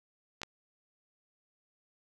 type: clicks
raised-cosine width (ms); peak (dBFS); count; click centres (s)
0.2; -21; 2; 0.417 / 0.433
effects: none